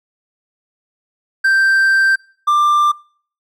triangle tone pair in turn, 1568 / 1186.6 Hz, G6 / D6, 0 / +18 cents, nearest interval perfect fourth, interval 482 cents, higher first, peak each -8 dBFS, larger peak neither, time 1.44-2.16 / 2.47-2.92 s, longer first, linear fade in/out 10 ms, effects noise-tail reverb RT60 0.5 s tail -24 dB re dry

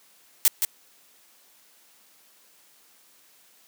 blue noise with echo, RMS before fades -17 dBFS, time 0.45-0.48 s, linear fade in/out 0 ms, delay 170 ms, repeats 1, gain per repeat -6 dB, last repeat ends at 0.65 s, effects white hiss -58 dBFS RMS until 3.67 s + high-pass 200 Hz 12 dB/octave

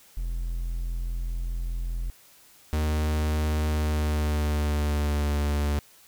triangle tone, 42.45 Hz, F1, 48 cents flat, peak -25 dBFS, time 0.17-2.1 s, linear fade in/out 0 ms
45% pulse tone with pitch glide, 76.5 to 73.17 Hz, D#2 to D2, -29 to -6 cents, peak -23 dBFS, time 2.73-5.79 s, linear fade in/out 0 ms, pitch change -77 cents, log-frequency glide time 3.64-5.32 s
effects white hiss -55 dBFS RMS until 6.07 s

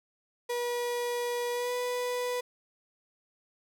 35% pulse tone with pitch glide, 482.9 to 493.3 Hz, B4 to B4, -39 to -2 cents, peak -28 dBFS, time 0.49-2.41 s, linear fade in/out 10 ms, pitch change +37 cents, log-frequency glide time 1.52-1.73 s, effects none

